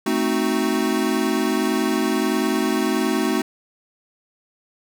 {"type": "chord", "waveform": "square", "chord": "A diminished seventh", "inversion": "none", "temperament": "equal", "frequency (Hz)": [220, 261.6, 311.1, 370], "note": ["A3", "C4", "Eb4", "Gb4"], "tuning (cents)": [0, 0, 0, 0], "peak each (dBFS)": -25, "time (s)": [0.06, 3.42], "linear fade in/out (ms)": 5, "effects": []}